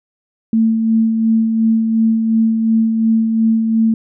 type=tone with tremolo; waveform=sine; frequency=223.9 Hz; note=A3; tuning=30 cents sharp; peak=-9 dBFS; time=0.53-3.94 s; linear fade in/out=2 ms; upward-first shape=sine; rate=2.8 Hz; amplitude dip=40%; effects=none